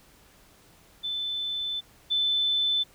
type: tone pair in turn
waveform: sine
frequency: 3520 / 3520 Hz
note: A7 / A7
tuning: 0 / 0 cents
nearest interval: unison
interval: 0 cents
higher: neither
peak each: -28 / -22 dBFS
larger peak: second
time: 1.03-1.81 / 2.1-2.84 s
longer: first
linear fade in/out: 20 ms
effects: pink hiss -57 dBFS RMS until 2.94 s